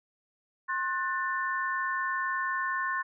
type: chord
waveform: sine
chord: F# diminished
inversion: second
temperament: just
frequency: 1065.6 / 1480 / 1776 Hz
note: C6 / F#6 / A6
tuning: +31 / 0 / +16 cents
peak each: -31 / -35 / -32 dBFS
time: 0.68-3.03 s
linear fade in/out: 20 ms
effects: none